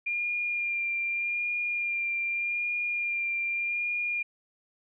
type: tone with vibrato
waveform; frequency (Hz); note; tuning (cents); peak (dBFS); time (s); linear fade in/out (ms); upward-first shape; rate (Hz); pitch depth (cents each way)
sine; 2401; D7; +38; -27; 0.06-4.23; 10; sine; 0.83; 17
effects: none

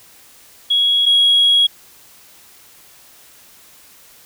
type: tone pair in turn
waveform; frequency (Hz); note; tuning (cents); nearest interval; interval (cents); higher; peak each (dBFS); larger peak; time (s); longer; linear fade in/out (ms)
sine; 3327 / 3313; G#7 / G#7; +2 / -5; unison; 7; first; -11 / -8; second; 0.7-1.06 / 1.06-1.67; second; 10
effects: tanh soft clip ceiling -6 dBFS + white hiss -46 dBFS RMS until 4.25 s

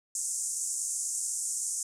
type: band-pass noise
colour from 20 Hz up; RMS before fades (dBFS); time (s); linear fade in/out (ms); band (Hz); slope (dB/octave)
white; -33; 0.15-1.83; 2; 6400 to 9200; 48
effects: none

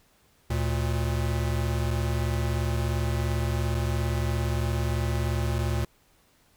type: tone pair together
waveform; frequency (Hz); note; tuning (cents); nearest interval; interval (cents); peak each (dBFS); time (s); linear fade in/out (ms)
square; 73.14 / 116.1; D2 / A#2; -7 / -7; minor sixth; 800; -28; 0.5-5.85; 5
effects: pink hiss -63 dBFS RMS until 6.56 s

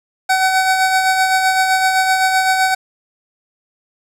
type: tone with tremolo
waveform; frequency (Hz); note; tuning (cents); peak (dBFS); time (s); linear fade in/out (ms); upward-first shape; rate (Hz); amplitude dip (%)
25% pulse; 756; F#5; +37; -7; 0.29-2.75; 10; sine; 7.8; 40
effects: low-pass 12000 Hz 12 dB/octave + 7-bit

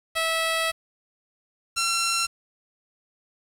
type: tone pair in turn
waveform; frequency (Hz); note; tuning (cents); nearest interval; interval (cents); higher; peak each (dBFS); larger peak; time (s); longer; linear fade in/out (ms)
10% pulse; 652 / 1357.8; E5 / F6; -19 / -49; octave + minor second; 1270; second; -14; neither; 0.15-0.72 / 1.76-2.27; first; 20
effects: resampled to 32000 Hz + 7-bit

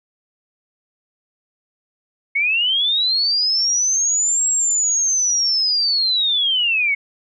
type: linear two-way sweep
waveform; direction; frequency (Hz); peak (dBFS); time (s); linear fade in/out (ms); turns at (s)
sine; up then down; 2172 to 7670 to 2172; -15; 2.35-6.95; 10; 4.48
effects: none

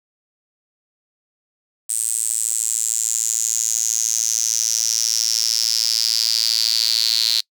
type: tone with high-pass filter sweep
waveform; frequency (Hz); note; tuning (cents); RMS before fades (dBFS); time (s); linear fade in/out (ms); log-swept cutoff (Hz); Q
sawtooth; 113.1; A2; +48; -20; 1.89-7.41; 10; 8500 to 4200; 8.1
effects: noise-tail reverb RT60 0.1 s tail -26 dB re dry

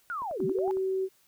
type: linear two-way sweep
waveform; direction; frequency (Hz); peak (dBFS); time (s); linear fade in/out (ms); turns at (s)
sine; down then up; 1480 to 138.5 to 866; -31; 0.1-0.71; 0; 0.45
type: click train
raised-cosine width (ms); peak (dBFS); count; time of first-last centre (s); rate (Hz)
1; -32; 7; 0.22-0.77; 10.9
type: tone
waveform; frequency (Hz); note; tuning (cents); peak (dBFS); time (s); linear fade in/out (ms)
sine; 380; F#4; +46; -26; 0.37-1.09; 50
effects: white hiss -65 dBFS RMS until 1.27 s

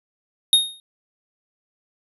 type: tone with exponential decay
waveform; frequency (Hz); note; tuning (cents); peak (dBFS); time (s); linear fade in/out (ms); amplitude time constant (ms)
square; 3714; A#7; -7; -9; 0.53-0.8; 1; 57
effects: resampled to 32000 Hz

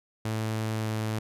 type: tone with pitch glide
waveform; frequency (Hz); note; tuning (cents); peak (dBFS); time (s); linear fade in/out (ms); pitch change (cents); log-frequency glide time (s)
sawtooth; 110 to 109.37; A2 to A2; 0 to -10; -24; 0.25-1.19; 5; -10; 0.76-0.87
effects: resampled to 32000 Hz

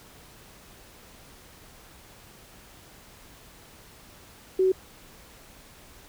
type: tone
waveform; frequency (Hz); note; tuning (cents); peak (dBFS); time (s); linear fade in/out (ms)
sine; 375.9; F#4; +27; -18; 4.59-4.72; 5
effects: pink hiss -51 dBFS RMS until 6.08 s

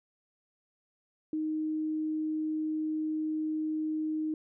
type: tone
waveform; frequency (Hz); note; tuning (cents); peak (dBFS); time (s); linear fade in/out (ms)
sine; 311.1; D#4; 0; -29; 1.33-4.34; 2
effects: none

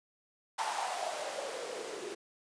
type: noise with band-pass filter sweep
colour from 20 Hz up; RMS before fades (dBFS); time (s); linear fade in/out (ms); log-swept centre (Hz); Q
blue; -38; 0.58-2.15; 10; 910 to 360; 5.9
effects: resampled to 22050 Hz

